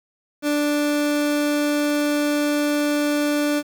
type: tone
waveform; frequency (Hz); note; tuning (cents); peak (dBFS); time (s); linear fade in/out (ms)
30% pulse; 293.7; D4; 0; -16; 0.42-3.63; 50
effects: 8-bit